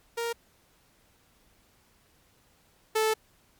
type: tone pair in turn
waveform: sawtooth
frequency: 466.6 / 437.6 Hz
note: A#4 / A4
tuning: +2 / -9 cents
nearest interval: minor second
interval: 111 cents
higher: first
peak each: -25 / -19 dBFS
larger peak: second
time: 0.17-0.33 / 2.95-3.14 s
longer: second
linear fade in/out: 10 ms
effects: pink hiss -64 dBFS RMS until 3.59 s + MP3 96 kbps